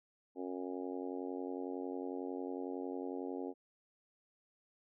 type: harmonic tone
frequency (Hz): 91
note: F#2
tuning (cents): -28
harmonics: 3 / 4 / 5 / 6 / 7 / 8 / 9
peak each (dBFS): -42 / -44 / -45 / -51 / -53 / -54 / -52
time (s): 0.35-3.54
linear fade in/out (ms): 50
effects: none